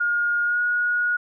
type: tone with pitch glide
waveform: sine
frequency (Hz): 1425 to 1448.2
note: F6 to F#6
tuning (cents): +34 to -38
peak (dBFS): -19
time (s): 0-1.17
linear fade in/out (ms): 10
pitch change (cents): +28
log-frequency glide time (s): 0.44-0.6
effects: none